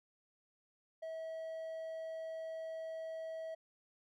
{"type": "tone", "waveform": "triangle", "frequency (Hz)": 646, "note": "E5", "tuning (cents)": -35, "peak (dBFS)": -39, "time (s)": [1.02, 3.55], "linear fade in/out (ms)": 10, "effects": []}